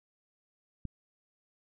click, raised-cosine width 5 ms, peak -25 dBFS, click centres 0.853 s, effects none

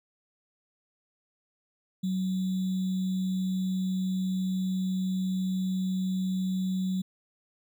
sine tone with sample-and-hold, 187 Hz, F#3, 19 cents sharp, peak -26 dBFS, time 2.03-7.02 s, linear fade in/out 10 ms, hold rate 3675 Hz, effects none

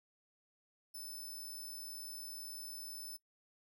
5% pulse tone, 5274 Hz, E8, in tune, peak -39 dBFS, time 0.94-3.17 s, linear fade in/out 10 ms, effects noise-tail reverb RT60 0.1 s tail -19 dB re dry

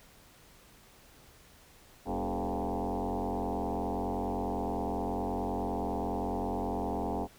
sine tone with frequency modulation, 246.9 Hz, B3, in tune, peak -30 dBFS, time 2.05-7.28 s, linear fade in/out 50 ms, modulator 89.7 Hz, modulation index 7.1, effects pink hiss -58 dBFS RMS until 7.38 s

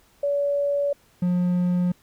sine / triangle tone pair in turn, 570 / 178.4 Hz, C#5 / F3, +48 / +37 cents, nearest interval octave + minor sixth, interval 2011 cents, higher first, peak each -20 / -17 dBFS, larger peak second, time 0.23-0.93 / 1.22-1.92 s, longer neither, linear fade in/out 5 ms, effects pink hiss -59 dBFS RMS until 2.02 s

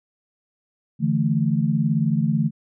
sine chord, D suspended second, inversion none, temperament just, 146.83 / 165.19 / 220.2 Hz, D3 / E3 / A3, 0 / +4 / +2 cents, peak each -22 dBFS, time 0.99-2.51 s, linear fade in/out 50 ms, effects none

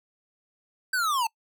square linear sweep, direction down, 1568 to 867 Hz, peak -24 dBFS, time 0.93-1.27 s, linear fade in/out 5 ms, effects noise-tail reverb RT60 0.1 s tail -25 dB re dry

